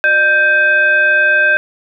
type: tone with frequency modulation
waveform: sine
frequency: 1568 Hz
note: G6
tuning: in tune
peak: -8 dBFS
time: 0.04-1.57 s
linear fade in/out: 0 ms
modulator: 965 Hz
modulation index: 0.6
effects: none